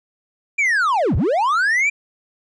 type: linear two-way sweep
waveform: triangle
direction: down then up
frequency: 2400 to 53 to 2400 Hz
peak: -13 dBFS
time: 0.58-1.9 s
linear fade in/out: 10 ms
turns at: 1.16 s
effects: resampled to 22050 Hz